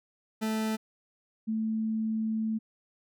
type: tone pair in turn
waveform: 40% pulse / sine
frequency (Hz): 219.1 / 220.3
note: A3 / A3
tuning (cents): -7 / +2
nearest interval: unison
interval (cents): 9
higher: second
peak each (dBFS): -27 / -27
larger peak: neither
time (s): 0.41-0.77 / 1.47-2.59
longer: second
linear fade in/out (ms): 20
effects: none